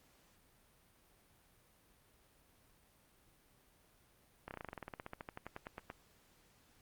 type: slowing click train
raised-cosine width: 0.5 ms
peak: -29 dBFS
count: 23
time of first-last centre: 4.48-5.901 s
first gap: 29 ms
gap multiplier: 1.07
effects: pink hiss -69 dBFS RMS until 6.81 s + Opus 48 kbps